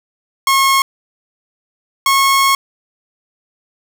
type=tone pair in turn; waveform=sawtooth; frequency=1085 / 1091.9 Hz; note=C#6 / C#6; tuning=-37 / -26 cents; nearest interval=unison; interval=11 cents; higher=second; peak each=-6 dBFS; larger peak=neither; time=0.47-0.82 / 2.06-2.55 s; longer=second; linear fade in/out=2 ms; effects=none